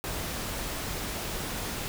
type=noise; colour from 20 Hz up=pink; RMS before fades=-34 dBFS; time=0.04-1.88 s; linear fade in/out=0 ms; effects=none